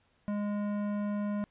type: tone with tanh clipping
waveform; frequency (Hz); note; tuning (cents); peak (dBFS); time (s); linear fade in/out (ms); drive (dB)
sine; 206.1; G#3; -13; -32; 0.28-1.44; 0; 15
effects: pink hiss -70 dBFS RMS until 1.5 s + resampled to 8000 Hz